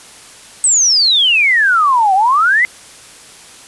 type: exponential two-way sweep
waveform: sine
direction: down then up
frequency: 8372 to 740 to 2085 Hz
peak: -8 dBFS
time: 0.64-2.65 s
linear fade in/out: 0 ms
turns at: 2.14 s
effects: white hiss -38 dBFS RMS until 3.67 s + resampled to 24000 Hz